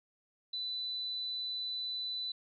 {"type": "tone", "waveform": "sine", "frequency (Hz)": 3991, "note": "B7", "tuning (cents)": 17, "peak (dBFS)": -35, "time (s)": [0.53, 2.32], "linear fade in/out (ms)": 5, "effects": []}